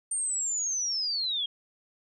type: linear sweep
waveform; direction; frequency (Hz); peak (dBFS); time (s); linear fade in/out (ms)
sine; down; 8870 to 3214; -27; 0.11-1.46; 5
effects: none